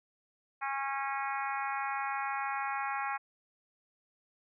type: harmonic tone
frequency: 273.8 Hz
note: C#4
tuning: 21 cents flat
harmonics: 3 / 4 / 5 / 6 / 7 / 8 / 9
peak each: -36 / -38 / -40 / -42 / -43 / -44 / -45 dBFS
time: 0.61-3.18 s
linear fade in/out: 20 ms
effects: none